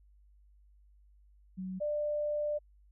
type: tone pair in turn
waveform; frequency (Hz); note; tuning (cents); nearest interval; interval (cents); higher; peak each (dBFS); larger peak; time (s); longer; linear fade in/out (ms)
sine; 186.6 / 594.1; F#3 / D5; +15 / +20; octave + minor sixth; 2005; second; -36 / -30; second; 1.57-1.8 / 1.8-2.59; second; 20
effects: added 50 Hz sine -59 dBFS peak until 2.91 s